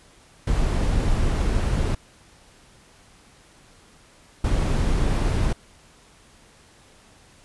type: noise bursts at uneven times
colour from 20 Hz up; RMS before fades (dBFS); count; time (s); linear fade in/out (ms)
brown; -21; 2; 0.47-1.95 / 4.44-5.53; 5
effects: pink hiss -53 dBFS RMS until 7.44 s + resampled to 24000 Hz